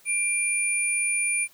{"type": "tone pair together", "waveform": "sine", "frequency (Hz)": [2377, 9501], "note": ["D7", "D9"], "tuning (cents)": [20, 19], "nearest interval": "2 octaves", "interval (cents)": 2399, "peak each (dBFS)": -25, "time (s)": [0.05, 1.48], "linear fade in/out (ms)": 50, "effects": ["white hiss -56 dBFS RMS until 1.53 s"]}